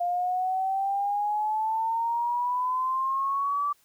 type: exponential sweep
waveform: sine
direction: up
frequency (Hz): 698.5 to 1165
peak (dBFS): -24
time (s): 0-3.73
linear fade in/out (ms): 10
effects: white hiss -64 dBFS RMS until 3.84 s